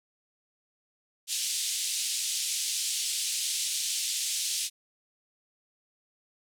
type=band-pass noise; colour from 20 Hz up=white; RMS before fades=-31 dBFS; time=1.27-4.7 s; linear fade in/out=50 ms; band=2900 to 9400 Hz; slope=24 dB/octave; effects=none